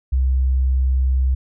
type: tone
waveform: sine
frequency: 65 Hz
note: C2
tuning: 11 cents flat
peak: -14 dBFS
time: 0.12-1.35 s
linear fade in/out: 10 ms
effects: none